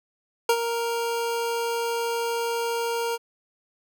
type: tone with ADSR envelope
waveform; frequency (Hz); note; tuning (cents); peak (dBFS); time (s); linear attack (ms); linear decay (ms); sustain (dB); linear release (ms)
25% pulse; 466.2; A#4; 0; -12; 0.49-3.18; 4; 64; -9; 37
effects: none